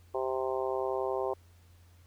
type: harmonic tone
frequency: 130.81 Hz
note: C3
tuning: in tune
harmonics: 3 / 4 / 5 / 6 / 7 / 8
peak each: -33 / -35 / -37 / -39 / -40 / -41 dBFS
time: 0.14-1.34 s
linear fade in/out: 10 ms
effects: added 87 Hz sine -56 dBFS peak until 2.06 s + pink hiss -66 dBFS RMS until 2.06 s